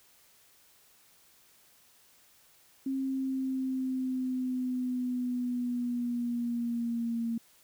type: linear sweep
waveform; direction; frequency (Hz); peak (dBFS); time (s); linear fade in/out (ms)
sine; down; 268.4 to 230; -29; 2.86-7.38; 5
effects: white hiss -62 dBFS RMS until 7.63 s